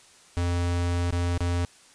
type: tone with dropouts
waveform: square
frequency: 87.31 Hz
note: F2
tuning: in tune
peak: -24 dBFS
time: 0.37-1.65 s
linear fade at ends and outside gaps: 0 ms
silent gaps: 1.107-1.126 / 1.377-1.406 s
effects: white hiss -54 dBFS RMS until 1.94 s + resampled to 22050 Hz